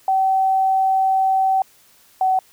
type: tone pair in turn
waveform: sine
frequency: 766 / 754.6 Hz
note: G5 / F#5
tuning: -40 / +34 cents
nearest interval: unison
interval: 26 cents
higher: first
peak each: -14 / -14 dBFS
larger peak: neither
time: 0.08-1.62 / 2.21-2.39 s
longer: first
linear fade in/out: 2 ms
effects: white hiss -53 dBFS RMS until 2.52 s